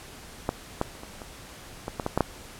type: clicks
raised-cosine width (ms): 1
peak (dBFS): -10 / -10 / -30 / -25 / -24 / -17 / -14 / -12 / -8 / -6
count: 10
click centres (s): 0.491 / 0.814 / 0.952 / 1.034 / 1.218 / 1.881 / 1.998 / 2.064 / 2.176 / 2.207
effects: pink hiss -45 dBFS RMS until 2.59 s + low-pass 12000 Hz 12 dB/octave